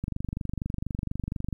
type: click train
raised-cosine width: 5 ms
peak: -18 dBFS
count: 37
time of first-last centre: 0.04-1.528 s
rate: 24.2 Hz
effects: 10-bit